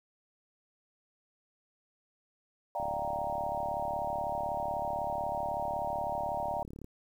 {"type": "chord", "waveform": "sine", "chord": "G minor seventh", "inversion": "second", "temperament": "equal with one note detuned", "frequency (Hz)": [593.5, 698.5, 784, 932.3], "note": ["D5", "F5", "G5", "Bb5"], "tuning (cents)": [18, 0, 0, 0], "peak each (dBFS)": -37, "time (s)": [2.75, 6.63], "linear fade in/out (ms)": 2}
{"type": "click train", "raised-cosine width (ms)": 3, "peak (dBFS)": -32, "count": 147, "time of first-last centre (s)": [2.8, 6.844], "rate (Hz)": 36.1}
{"effects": ["10-bit"]}